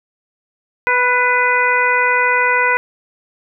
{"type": "harmonic tone with a mistuned harmonic", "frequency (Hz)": 493.7, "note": "B4", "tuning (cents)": -1, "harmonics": [1, 2, 3, 4, 5], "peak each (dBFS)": [-21, -17, -17, -17, -21], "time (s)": [0.87, 2.77], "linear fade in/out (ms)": 0, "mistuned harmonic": 4, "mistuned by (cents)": 29, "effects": []}